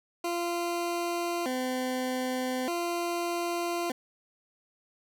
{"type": "tone with vibrato", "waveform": "20% pulse", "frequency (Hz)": 296.9, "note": "D4", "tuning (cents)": 19, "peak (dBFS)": -24, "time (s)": [0.24, 3.92], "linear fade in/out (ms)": 5, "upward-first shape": "square", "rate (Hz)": 0.41, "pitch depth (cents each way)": 260, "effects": []}